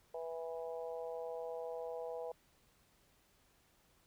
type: harmonic tone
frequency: 164.2 Hz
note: E3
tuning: 6 cents flat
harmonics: 3 / 4 / 5 / 6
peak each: -42 / -46 / -50 / -56 dBFS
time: 0.14-2.32 s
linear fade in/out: 5 ms
effects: pink hiss -71 dBFS RMS until 4.06 s